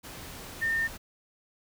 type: tone in noise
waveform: sine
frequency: 1815 Hz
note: A#6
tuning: 47 cents flat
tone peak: -25 dBFS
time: 0.61-0.88 s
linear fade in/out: 20 ms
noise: pink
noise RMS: -43 dBFS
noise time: 0.03-0.98 s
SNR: +15 dB
effects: none